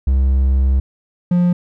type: tone pair in turn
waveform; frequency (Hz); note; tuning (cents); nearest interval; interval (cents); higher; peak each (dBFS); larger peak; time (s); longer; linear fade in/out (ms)
triangle; 66.3 / 176.69; C2 / F3; +23 / +20; octave + perfect fourth; 1697; second; -9; neither; 0.07-0.8 / 1.31-1.53; first; 5
effects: none